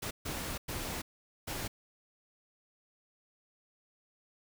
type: noise bursts at uneven times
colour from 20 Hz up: pink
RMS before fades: -38 dBFS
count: 4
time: 0.02-0.11 / 0.25-0.58 / 0.68-1.02 / 1.47-1.68 s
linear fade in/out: 10 ms
effects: none